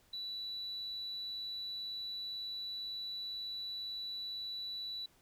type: tone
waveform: sine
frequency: 3951 Hz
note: B7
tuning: in tune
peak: -38 dBFS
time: 0.13-5.06 s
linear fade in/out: 5 ms
effects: tanh soft clip ceiling -35 dBFS + pink hiss -68 dBFS RMS until 5.21 s